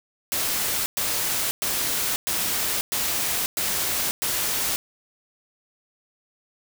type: noise bursts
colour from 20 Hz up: white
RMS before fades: -25 dBFS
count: 7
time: 0.32-4.76 s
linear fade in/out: 0 ms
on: 540 ms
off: 110 ms
effects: none